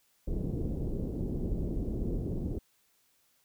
pink low-pass noise, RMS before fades -33 dBFS, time 0.27-2.59 s, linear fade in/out 10 ms, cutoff 410 Hz, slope 24 dB/octave, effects white hiss -70 dBFS RMS until 3.44 s

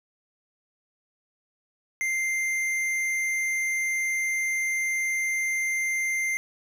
triangle tone with tanh clipping, 2093 Hz, C7, in tune, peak -26 dBFS, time 2.01-6.37 s, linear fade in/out 0 ms, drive 16 dB, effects none

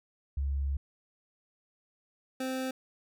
sine / 25% pulse tone pair in turn, 69.3 / 260.4 Hz, C#2 / C4, 0 / -8 cents, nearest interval octave + major seventh, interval 2292 cents, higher second, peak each -28 / -28 dBFS, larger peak neither, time 0.37-0.77 / 2.4-2.71 s, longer first, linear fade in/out 5 ms, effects none

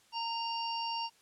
harmonic tone with a mistuned harmonic, 921 Hz, A#5, 21 cents flat, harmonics 1 / 3 / 5 / 6, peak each -35 / -40 / -42 / -43 dBFS, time 0.12-1.1 s, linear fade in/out 50 ms, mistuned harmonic 3, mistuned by +26 cents, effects white hiss -65 dBFS RMS until 1.21 s + low-pass 9000 Hz 12 dB/octave

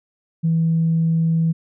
sine tone, 163.6 Hz, E3, 13 cents flat, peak -14 dBFS, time 0.43-1.53 s, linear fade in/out 20 ms, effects tanh soft clip ceiling -10 dBFS

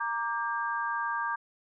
sine chord, G minor, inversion first, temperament equal with one note detuned, 932.3 / 1174.7 / 1600.9 Hz, Bb5 / D6 / G6, 0 / 0 / +36 cents, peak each -33 dBFS, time 0-1.36 s, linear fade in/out 10 ms, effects none

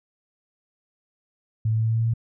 sine tone with pitch steps, 110 / 110.7 / 111.41 / 112.12 / 112.83 / 113.55 / 114.27 / 115 Hz, A2 / A2 / A2 / A2 / A2 / A#2 / A#2 / A#2, 0 / +11 / +22 / +33 / +44 / -45 / -34 / -23 cents, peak -19 dBFS, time 1.65-2.138 s, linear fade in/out 5 ms, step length 61 ms, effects none

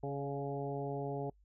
harmonic tone with a mistuned harmonic, 140 Hz, C#3, 18 cents sharp, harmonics 1 / 2 / 3 / 4 / 5 / 6, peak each -40 / -44 / -40 / -46 / -44 / -48 dBFS, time 0.03-1.3 s, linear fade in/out 5 ms, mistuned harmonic 4, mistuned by +21 cents, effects noise-tail reverb RT60 0.1 s tail -26 dB re dry + added 50 Hz sine -63 dBFS peak until 1.44 s

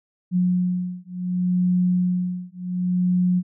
sine beating tone pair, 180 / 180.68 Hz, F#3 / F#3, -47 / -41 cents, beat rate 0.68 Hz, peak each -22 dBFS, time 0.31-3.43 s, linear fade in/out 50 ms, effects none

